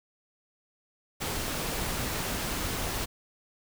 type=noise; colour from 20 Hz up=pink; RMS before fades=-32 dBFS; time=1.2-3.06 s; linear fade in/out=20 ms; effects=none